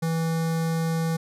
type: tone with notch filter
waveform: square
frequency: 163.7 Hz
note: E3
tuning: 12 cents flat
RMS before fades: -25 dBFS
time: 0.02-1.17 s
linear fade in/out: 10 ms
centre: 2800 Hz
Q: 1.8
effects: resampled to 32000 Hz